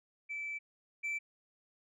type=tone pair in turn; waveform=sine; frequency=2318 / 2328 Hz; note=D7 / D7; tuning=-23 / -16 cents; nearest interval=unison; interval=7 cents; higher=second; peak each=-36 / -31 dBFS; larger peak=second; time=0.29-0.59 / 1.03-1.19 s; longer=first; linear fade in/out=20 ms; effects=tanh soft clip ceiling -33 dBFS